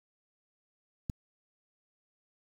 click, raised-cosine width 5 ms, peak -21 dBFS, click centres 1.098 s, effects 8-bit

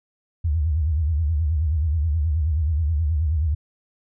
sine tone with vibrato, 77.78 Hz, D#2, in tune, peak -18 dBFS, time 0.44-3.55 s, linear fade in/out 10 ms, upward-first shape sine, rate 9.4 Hz, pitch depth 160 cents each way, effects none

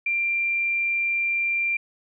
sine tone, 2373 Hz, D7, 17 cents sharp, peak -21 dBFS, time 0.06-1.77 s, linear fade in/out 5 ms, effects none

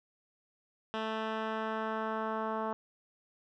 10% pulse tone with low-pass filter sweep, 220 Hz, A3, in tune, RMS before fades -35 dBFS, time 0.94-2.73 s, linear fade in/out 0 ms, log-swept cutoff 2800 to 1100 Hz, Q 1.5, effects none

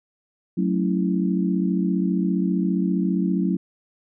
sine chord, F# minor seventh, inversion none, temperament equal, 185 / 220 / 277.2 / 329.6 Hz, F#3 / A3 / C#4 / E4, 0 / 0 / 0 / 0 cents, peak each -21 / -27 / -27 / -27 dBFS, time 0.57-3.57 s, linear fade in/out 10 ms, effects none

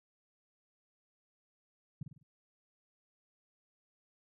sine tone with echo, 143.9 Hz, D3, 35 cents flat, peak -35 dBFS, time 2.01-2.03 s, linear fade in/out 5 ms, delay 50 ms, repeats 4, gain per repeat -7 dB, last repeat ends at 2.23 s, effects none

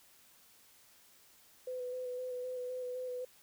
sine tone with vibrato, 502 Hz, B4, 28 cents sharp, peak -37 dBFS, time 1.67-3.25 s, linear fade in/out 5 ms, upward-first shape square, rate 3.9 Hz, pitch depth 17 cents each way, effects white hiss -63 dBFS RMS until 3.42 s

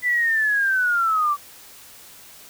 sine linear sweep, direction down, 2000 to 1143 Hz, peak -17 dBFS, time 0.02-1.37 s, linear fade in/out 50 ms, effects white hiss -45 dBFS RMS until 2.49 s

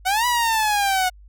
sawtooth exponential two-way sweep, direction up then down, 727 to 987.8 to 727 Hz, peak -14 dBFS, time 0.05-1.1 s, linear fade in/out 20 ms, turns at 0.26 s, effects added 50 Hz sine -43 dBFS peak until 1.28 s

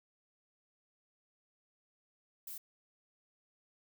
violet noise, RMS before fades -45 dBFS, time 2.47-2.58 s, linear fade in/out 5 ms, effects none

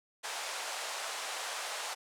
pink band-pass noise, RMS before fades -39 dBFS, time 0.23-1.95 s, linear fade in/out 20 ms, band 600 to 9600 Hz, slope 24 dB/octave, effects none

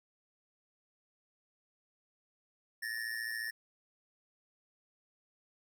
square ring-modulated tone, 1797 Hz, A6, 36 cents sharp, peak -34 dBFS, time 2.82-3.51 s, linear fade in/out 10 ms, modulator 57.1 Hz, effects none

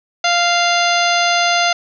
harmonic tone, 696 Hz, F5, 6 cents flat, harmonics 1 / 2 / 3 / 4 / 5 / 6 / 7 / 9, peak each -16 / -19 / -21 / -22 / -23 / -24 / -24 / -26 dBFS, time 0.24-1.73 s, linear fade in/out 5 ms, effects none

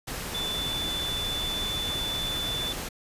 sine tone in noise, 3500 Hz, A7, 10 cents flat, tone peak -29 dBFS, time 0.34-2.73 s, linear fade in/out 10 ms, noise pink, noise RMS -34 dBFS, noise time 0.07-2.89 s, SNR +2 dB, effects resampled to 32000 Hz

